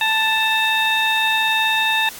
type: harmonic tone with a mistuned harmonic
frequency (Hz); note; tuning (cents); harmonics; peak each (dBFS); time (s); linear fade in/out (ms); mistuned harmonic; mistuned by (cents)
881; A5; +2; 1 / 2 / 3 / 4; -21 / -21 / -21 / -21; 0.01-2.09; 2; 4; +75
effects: white hiss -36 dBFS RMS until 2.19 s + AAC 64 kbps